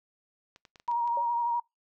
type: clicks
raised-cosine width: 0.2 ms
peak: -34 dBFS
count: 7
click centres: 0.561 / 0.652 / 0.758 / 0.799 / 0.878 / 0.914 / 1.076 s
type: tone with vibrato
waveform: sine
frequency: 946 Hz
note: A#5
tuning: 25 cents sharp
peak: -25 dBFS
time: 0.88-1.6 s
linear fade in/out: 5 ms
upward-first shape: sine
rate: 12 Hz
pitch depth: 25 cents each way
type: tone with exponential decay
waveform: sine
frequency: 568 Hz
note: C#5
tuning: 42 cents sharp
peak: -31 dBFS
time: 1.17-1.29 s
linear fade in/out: 2 ms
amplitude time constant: 25 ms
effects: noise-tail reverb RT60 0.2 s tail -26 dB re dry